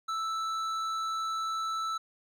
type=tone with hard clipping; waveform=sine; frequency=1318.5 Hz; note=E6; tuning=in tune; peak=-32 dBFS; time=0.08-1.98 s; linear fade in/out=10 ms; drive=9 dB; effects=none